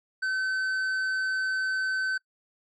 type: tone with tanh clipping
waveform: sine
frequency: 1529 Hz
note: G6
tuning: 44 cents flat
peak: -27 dBFS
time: 0.22-2.18 s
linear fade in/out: 10 ms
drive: 7 dB
effects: noise-tail reverb RT60 0.1 s tail -24 dB re dry